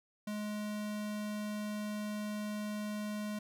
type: tone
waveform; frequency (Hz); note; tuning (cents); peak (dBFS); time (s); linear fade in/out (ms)
square; 210; G#3; +19; -37; 0.27-3.39; 5
effects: none